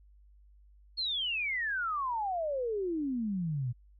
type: exponential sweep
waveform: sine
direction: down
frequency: 4359 to 116.54 Hz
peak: -30 dBFS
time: 0.97-3.73 s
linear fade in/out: 20 ms
effects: added 50 Hz sine -56 dBFS peak until 3.99 s